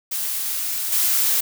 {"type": "noise with level steps", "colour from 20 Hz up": "blue", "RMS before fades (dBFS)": [-25, -19], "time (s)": [0.11, 1.41], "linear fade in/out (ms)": 10, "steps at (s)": 0.92, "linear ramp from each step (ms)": 5, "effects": []}